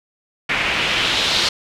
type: noise with low-pass filter sweep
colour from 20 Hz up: white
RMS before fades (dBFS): -19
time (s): 0.49-1.49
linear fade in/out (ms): 5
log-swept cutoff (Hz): 2200 to 4300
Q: 2.2
effects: none